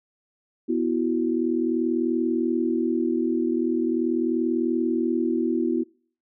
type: chord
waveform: sine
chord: B suspended fourth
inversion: none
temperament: equal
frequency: 246.9 / 329.6 / 370 Hz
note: B3 / E4 / F#4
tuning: 0 / 0 / 0 cents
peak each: -25 / -24 / -27 dBFS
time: 0.68-5.84 s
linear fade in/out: 20 ms
effects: noise-tail reverb RT60 0.5 s tail -26 dB re dry